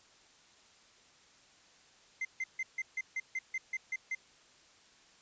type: tone bursts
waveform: triangle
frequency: 2077 Hz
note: C7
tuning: 13 cents flat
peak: -31 dBFS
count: 11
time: 2.21-4.15 s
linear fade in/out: 5 ms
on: 40 ms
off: 150 ms
effects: white hiss -62 dBFS RMS until 5.21 s + resampled to 16000 Hz